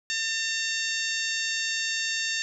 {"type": "harmonic tone with a mistuned harmonic", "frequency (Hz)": 910, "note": "A#5", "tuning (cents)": -42, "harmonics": [2, 3, 4, 5, 6, 7, 8], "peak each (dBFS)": [-31, -33, -34, -35, -36, -36, -37], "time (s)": [0.1, 2.42], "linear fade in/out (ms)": 0, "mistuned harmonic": 2, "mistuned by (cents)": -24, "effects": []}